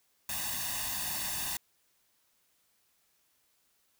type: noise with comb filter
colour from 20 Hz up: white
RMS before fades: -35 dBFS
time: 0.29-1.57 s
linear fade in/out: 2 ms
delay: 1.1 ms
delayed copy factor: +0.8
effects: white hiss -72 dBFS RMS until 3.99 s